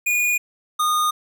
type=tone pair in turn; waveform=square; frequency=2446 / 1228 Hz; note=D#7 / D#6; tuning=-30 / -23 cents; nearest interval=octave; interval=1193 cents; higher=first; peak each=-18 dBFS; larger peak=neither; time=0.06-0.38 / 0.79-1.11 s; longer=neither; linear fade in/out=10 ms; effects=none